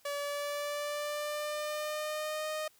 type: tone with pitch glide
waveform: sawtooth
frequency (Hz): 573 to 617.7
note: D5 to D#5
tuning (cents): -43 to -13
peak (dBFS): -30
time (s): 0.05-2.68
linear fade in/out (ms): 5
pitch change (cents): +130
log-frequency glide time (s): 0.15-2.48
effects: white hiss -65 dBFS RMS until 2.79 s